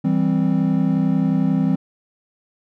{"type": "chord", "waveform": "triangle", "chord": "C major", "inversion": "first", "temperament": "equal", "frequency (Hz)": [164.81, 196, 261.6], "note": ["E3", "G3", "C4"], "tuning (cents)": [0, 0, 0], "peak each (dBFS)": -18, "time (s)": [0.04, 1.76], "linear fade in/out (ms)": 10, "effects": []}